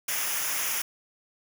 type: noise with comb filter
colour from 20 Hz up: white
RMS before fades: -29 dBFS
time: 0.08-0.82 s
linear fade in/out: 5 ms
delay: 0.24 ms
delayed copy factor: -0.7
effects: none